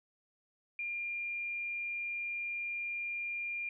sine tone, 2400 Hz, D7, 37 cents sharp, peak -35 dBFS, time 0.79-3.69 s, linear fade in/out 2 ms, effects none

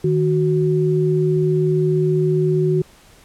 sine tone pair together, 155.03 / 370 Hz, D#3 / F#4, -6 / 0 cents, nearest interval octave + minor third, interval 1506 cents, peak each -17 dBFS, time 0.04-2.82 s, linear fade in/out 5 ms, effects pink hiss -49 dBFS RMS until 3.24 s + low-pass 12000 Hz 12 dB/octave

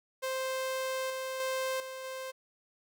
sawtooth tone with level steps, 523.3 Hz, C5, in tune, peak -28 / -31 / -27 / -36 / -34 dBFS, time 0.22-2.32 s, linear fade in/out 20 ms, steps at 1.1 / 1.4 / 1.8 / 2.04 s, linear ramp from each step 2 ms, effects none

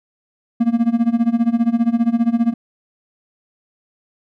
triangle tone with tremolo, 233.1 Hz, A#3, in tune, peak -8 dBFS, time 0.6-2.54 s, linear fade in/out 10 ms, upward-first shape sine, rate 15 Hz, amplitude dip 90%, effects none

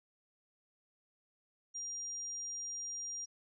sine tone, 5700 Hz, F8, 34 cents sharp, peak -39 dBFS, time 1.74-3.26 s, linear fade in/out 20 ms, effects none

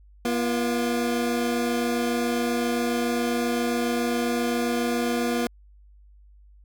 25% pulse tone pair together, 240 / 346.3 Hz, B3 / F4, -49 / -15 cents, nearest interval tritone, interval 634 cents, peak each -20 / -26 dBFS, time 0.25-5.47 s, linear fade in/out 2 ms, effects added 50 Hz sine -49 dBFS peak until 6.64 s

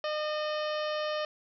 harmonic tone with a mistuned harmonic, 608 Hz, D#5, 40 cents flat, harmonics 1 / 2 / 3 / 4 / 5 / 6 / 7 / 8 / 9, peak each -31 / -37 / -41 / -45 / -42 / -48 / -48 / -49 / -49 dBFS, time 0.04-1.25 s, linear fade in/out 2 ms, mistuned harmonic 4, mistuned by +60 cents, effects none

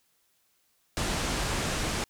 pink low-pass noise, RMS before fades -30 dBFS, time 0.97-2.04 s, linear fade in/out 0 ms, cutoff 9300 Hz, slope 24 dB/octave, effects white hiss -70 dBFS RMS until 2.09 s

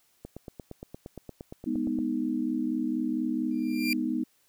click train, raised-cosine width 2 ms, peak -26 dBFS, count 16, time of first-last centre 0.25-1.988 s, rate 8.63 Hz
sine chord, G# minor, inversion none, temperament equal with one note detuned, 206.5 / 246.9 / 311.1 Hz, G#3 / B3 / D#4, -10 / 0 / 0 cents, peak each -35 / -29 / -30 dBFS, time 1.66-4.24 s, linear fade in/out 10 ms
30% pulse tone with exponential growth, 2381 Hz, D7, 23 cents sharp, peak -22 dBFS, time 3.51-3.93 s, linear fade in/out 1 ms, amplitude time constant 90 ms
effects white hiss -67 dBFS RMS until 4.48 s

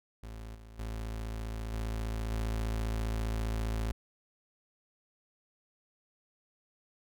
35% pulse tone with level steps, 55 Hz, A1, in tune, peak -40 / -47 / -34 / -31 / -29 dBFS, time 0.23-3.92 s, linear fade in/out 5 ms, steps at 0.54 / 0.78 / 1.72 / 2.3 s, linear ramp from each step 20 ms, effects none

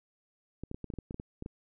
clicks, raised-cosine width 3 ms, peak -26 dBFS, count 12, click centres 0.636 / 0.714 / 0.745 / 0.843 / 0.902 / 0.938 / 0.987 / 1.109 / 1.144 / 1.199 / 1.424 / 1.461 s, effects none

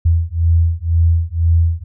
sine beating tone pair, 82.41 / 84.41 Hz, E2 / E2, 0 / +42 cents, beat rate 2 Hz, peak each -14 dBFS, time 0.05-1.84 s, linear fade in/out 10 ms, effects none

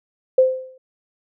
sine tone with exponential decay, 518 Hz, C5, 17 cents flat, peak -7 dBFS, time 0.38-0.78 s, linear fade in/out 5 ms, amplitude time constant 85 ms, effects none

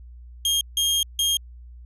sawtooth tone bursts at uneven times, 3229 Hz, G#7, 49 cents flat, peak -16 dBFS, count 3, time 0.45-0.61 / 0.77-1.03 / 1.19-1.37 s, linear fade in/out 2 ms, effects added 60 Hz sine -40 dBFS peak until 1.85 s + resampled to 32000 Hz

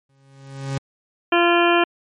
40% pulse tone with exponential growth, 136.4 Hz, C#3, 28 cents flat, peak -20 dBFS, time 0.09-0.78 s, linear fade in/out 5 ms, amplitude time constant 150 ms
harmonic tone, 344.8 Hz, F4, 22 cents flat, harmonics 1 / 2 / 3 / 4 / 5 / 7 / 8 / 9, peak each -17 / -20 / -22 / -23 / -24 / -25 / -26 / -27 dBFS, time 1.32-1.84 s, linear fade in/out 5 ms
effects MP3 48 kbps

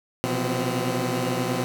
15% pulse tone cluster, 122.8 / 132.2 / 166.6 / 177.2 / 256.6 Hz, B2 / C3 / E3 / F3 / C4, -9 / +18 / +19 / +25 / -34 cents, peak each -21 / -28 / -29 / -25 / -22 dBFS, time 0.24-1.64 s, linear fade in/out 0 ms, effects none

